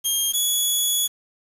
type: tone pair in turn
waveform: 10% pulse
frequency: 3220 / 3386 Hz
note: G7 / G#7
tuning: +46 / +33 cents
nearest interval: minor second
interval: 87 cents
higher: second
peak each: -11 dBFS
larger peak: neither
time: 0.04-0.33 / 0.33-1.08 s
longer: second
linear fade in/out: 20 ms
effects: resampled to 32000 Hz + 7-bit